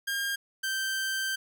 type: tone pair in turn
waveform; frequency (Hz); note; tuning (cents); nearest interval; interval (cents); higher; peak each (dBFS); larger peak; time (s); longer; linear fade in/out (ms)
sawtooth; 1611 / 1560.6; G6 / G6; +47 / -8; minor second; 55; first; -25; neither; 0.07-0.36 / 0.63-1.36; second; 10
effects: none